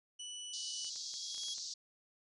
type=tone; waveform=25% pulse; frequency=2965 Hz; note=F#7; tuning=3 cents sharp; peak=-40 dBFS; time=0.19-0.9 s; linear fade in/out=10 ms
type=tone with exponential growth; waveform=40% pulse; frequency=3322 Hz; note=G#7; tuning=in tune; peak=-39 dBFS; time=0.39-1.54 s; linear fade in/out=5 ms; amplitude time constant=250 ms
type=band-pass noise; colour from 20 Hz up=pink; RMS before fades=-44 dBFS; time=0.53-1.74 s; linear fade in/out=5 ms; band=4200 to 6500 Hz; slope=48 dB/octave
type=clicks; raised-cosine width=0.2 ms; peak=-40 dBFS; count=8; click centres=0.846 / 0.96 / 1.139 / 1.346 / 1.38 / 1.435 / 1.484 / 1.582 s
effects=resampled to 24000 Hz